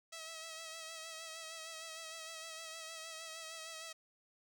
5% pulse tone with vibrato, 647 Hz, E5, 32 cents flat, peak -34 dBFS, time 0.12-3.93 s, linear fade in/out 10 ms, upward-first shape sine, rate 6.5 Hz, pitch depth 32 cents each way, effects none

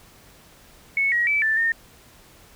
sine tone with pitch steps, 2205 / 1901 / 2310 / 1766 / 1827 Hz, C#7 / A#6 / D7 / A6 / A#6, -10 / +33 / -29 / +6 / -35 cents, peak -18 dBFS, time 0.97-1.72 s, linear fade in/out 2 ms, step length 150 ms, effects pink hiss -51 dBFS RMS until 2.55 s

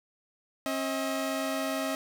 sawtooth tone pair together, 269.2 / 636.2 Hz, C4 / D#5, +49 / +38 cents, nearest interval octave + minor third, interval 1489 cents, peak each -28 dBFS, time 0.66-1.95 s, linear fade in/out 0 ms, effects none

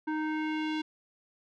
square tone with low-pass filter sweep, 310 Hz, D#4, 6 cents flat, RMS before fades -32 dBFS, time 0.07-0.82 s, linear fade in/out 10 ms, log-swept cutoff 1400 to 3600 Hz, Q 1.9, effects none

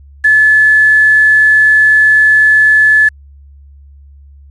sine tone with quantisation, 1726 Hz, A6, 34 cents flat, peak -4 dBFS, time 0.24-3.09 s, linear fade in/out 10 ms, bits 5, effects added 70 Hz sine -35 dBFS peak until 4.5 s + resampled to 24000 Hz

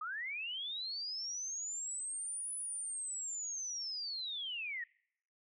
sine linear two-way sweep, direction up then down, 1201 to 10000 to 1815 Hz, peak -38 dBFS, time 0.01-4.84 s, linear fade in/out 5 ms, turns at 2.55 s, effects noise-tail reverb RT60 0.7 s tail -25 dB re dry

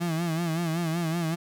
35% pulse tone with vibrato, 166.2 Hz, E3, 15 cents sharp, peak -24 dBFS, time 0-1.36 s, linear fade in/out 20 ms, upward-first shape sine, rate 5.3 Hz, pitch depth 83 cents each way, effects none

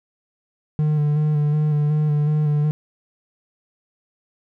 triangle tone with vibrato, 150 Hz, D3, 37 cents sharp, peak -14 dBFS, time 0.79-2.71 s, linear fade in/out 0 ms, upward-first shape square, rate 2.7 Hz, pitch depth 23 cents each way, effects none

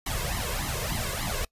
pink noise with flanger, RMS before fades -30 dBFS, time 0.06-1.45 s, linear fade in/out 5 ms, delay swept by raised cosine 0.97 to 1.94 ms, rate 3.4 Hz, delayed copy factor +0.85, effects noise-tail reverb RT60 0.1 s tail -24 dB re dry + resampled to 32000 Hz

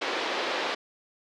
pink band-pass noise, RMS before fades -30 dBFS, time 0.01-0.75 s, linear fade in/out 10 ms, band 340 to 4400 Hz, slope 24 dB/octave, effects none

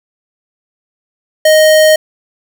square tone, 622.3 Hz, D#5, in tune, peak -5 dBFS, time 1.45-1.96 s, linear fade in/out 5 ms, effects 7-bit

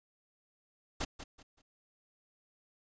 pink noise with echo, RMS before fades -34 dBFS, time 1-1.05 s, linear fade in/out 10 ms, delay 190 ms, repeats 3, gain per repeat -11 dB, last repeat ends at 1.62 s, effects resampled to 16000 Hz

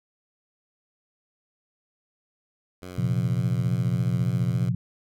10% pulse tone with vibrato, 89.5 Hz, F2, 43 cents sharp, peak -29 dBFS, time 2.82-4.69 s, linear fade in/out 5 ms, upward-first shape sine, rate 3.5 Hz, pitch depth 36 cents each way
sine chord, Bb suspended second, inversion none, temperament just, 116.54 / 131.11 / 174.81 Hz, Bb2 / C3 / F3, 0 / +4 / +2 cents, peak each -25 / -26 / -27 dBFS, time 2.98-4.75 s, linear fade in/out 5 ms
effects none

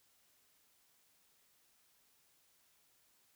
silence, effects white hiss -72 dBFS RMS until 3.35 s

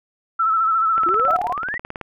sine tone with vibrato, 1318.5 Hz, E6, in tune, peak -15 dBFS, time 0.39-1.37 s, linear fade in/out 10 ms, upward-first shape sine, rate 14 Hz, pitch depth 46 cents each way
click train, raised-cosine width 0.5 ms, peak -15 dBFS, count 20, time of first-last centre 0.98-2.013 s, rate 18.4 Hz
sine exponential sweep, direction up, 329.6 to 2018 Hz, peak -23 dBFS, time 1.06-1.78 s, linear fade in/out 5 ms
sine tone bursts, 724 Hz, F#5, 38 cents flat, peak -20 dBFS, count 5, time 1.28-1.526 s, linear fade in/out 0 ms, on 30 ms, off 24 ms
effects none

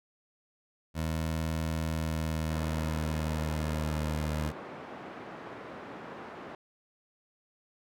20% pulse tone with pitch glide, 80.2 to 76.36 Hz, E2 to D#2, -47 to -32 cents, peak -25 dBFS, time 0.94-4.53 s, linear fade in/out 50 ms, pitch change -85 cents, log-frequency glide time 1.8-4.29 s
pink band-pass noise, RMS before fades -44 dBFS, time 2.5-6.55 s, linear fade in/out 2 ms, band 230 to 1500 Hz, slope 12 dB/octave
effects none

